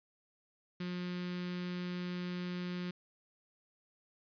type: tone with notch filter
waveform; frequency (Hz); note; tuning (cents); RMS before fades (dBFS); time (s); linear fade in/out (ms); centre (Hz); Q
sawtooth; 178.7; F3; +40; -39; 0.8-2.91; 5; 710; 0.6
effects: resampled to 11025 Hz